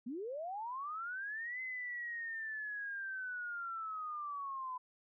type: linear two-way sweep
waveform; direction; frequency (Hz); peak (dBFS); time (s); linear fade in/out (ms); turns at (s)
sine; up then down; 220 to 2054 to 1001; -39; 0.06-4.78; 10; 1.61
effects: none